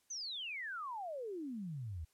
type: exponential sweep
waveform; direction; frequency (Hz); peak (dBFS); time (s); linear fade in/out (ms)
sine; down; 6350 to 73.9; -40; 0.1-2.05; 10
effects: white hiss -75 dBFS RMS until 2.13 s + low-pass 12000 Hz 12 dB/octave